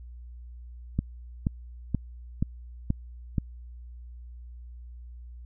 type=click train; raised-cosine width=5 ms; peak=-12 dBFS; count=6; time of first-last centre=0.99-3.382 s; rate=2.09 Hz; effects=added 60 Hz sine -41 dBFS peak until 5.45 s